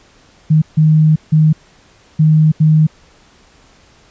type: tone bursts at uneven times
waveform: sine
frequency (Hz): 155.56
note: D#3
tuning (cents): 0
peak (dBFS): -6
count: 5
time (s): 0.5-0.62 / 0.77-1.16 / 1.32-1.53 / 2.19-2.52 / 2.6-2.87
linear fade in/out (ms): 10
effects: pink hiss -48 dBFS RMS until 4.1 s + resampled to 16000 Hz